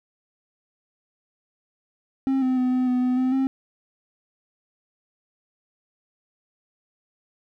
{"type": "tone with pitch steps", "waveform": "triangle", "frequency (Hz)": [267.6, 257.1, 252.9, 254.3, 250, 251.8, 257, 266.1], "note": ["C4", "C4", "B3", "C4", "B3", "B3", "C4", "C4"], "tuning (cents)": [39, -30, 41, -49, 21, 34, -31, 29], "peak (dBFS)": -17, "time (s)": [2.27, 3.47], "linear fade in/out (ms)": 0, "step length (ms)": 150, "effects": []}